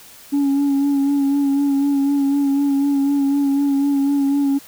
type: tone with vibrato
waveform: sine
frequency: 280 Hz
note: C#4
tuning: 18 cents sharp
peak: -12 dBFS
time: 0.32-4.59 s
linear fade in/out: 20 ms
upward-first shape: sine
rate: 4 Hz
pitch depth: 29 cents each way
effects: tanh soft clip ceiling -13 dBFS + white hiss -43 dBFS RMS until 4.67 s